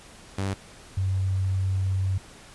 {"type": "tone pair in turn", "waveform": ["sawtooth", "sine"], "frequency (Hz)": [97.5, 95.05], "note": ["G2", "F#2"], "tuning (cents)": [-9, 47], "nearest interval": "unison", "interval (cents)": 44, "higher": "first", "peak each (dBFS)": -22, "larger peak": "neither", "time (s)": [[0.38, 0.54], [0.97, 2.18]], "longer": "second", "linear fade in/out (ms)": 5, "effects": ["pink hiss -48 dBFS RMS until 2.54 s", "resampled to 24000 Hz"]}